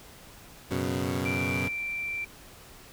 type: chord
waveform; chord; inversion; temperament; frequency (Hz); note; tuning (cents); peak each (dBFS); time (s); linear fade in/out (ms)
15% pulse; F# suspended fourth; none; equal; 92.5 / 123.47 / 138.59; F#2 / B2 / C#3; 0 / 0 / 0; -25 / -26 / -29; 0.7-1.69; 20
type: tone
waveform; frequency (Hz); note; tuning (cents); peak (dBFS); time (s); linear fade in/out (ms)
sine; 2349; D7; 0; -30; 1.25-2.25; 10
effects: pink hiss -50 dBFS RMS until 2.92 s